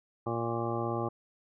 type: harmonic tone with a mistuned harmonic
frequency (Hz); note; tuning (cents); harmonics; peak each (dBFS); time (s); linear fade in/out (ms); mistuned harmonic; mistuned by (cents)
116.54; A#2; 0; 1 / 2 / 3 / 4 / 5 / 6 / 7 / 9 / 10; -36 / -39 / -35 / -40 / -39 / -43 / -38 / -42 / -40; 0.26-1.09; 10; 9; +29
effects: none